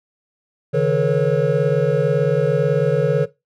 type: tone cluster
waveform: triangle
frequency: 138.6 / 156.7 / 433.3 / 482.5 / 549 Hz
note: C#3 / D#3 / A4 / B4 / C#5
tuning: 0 / +13 / -27 / -40 / -17 cents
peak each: -19 dBFS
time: 0.73-3.26 s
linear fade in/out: 20 ms
effects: noise-tail reverb RT60 0.2 s tail -17 dB re dry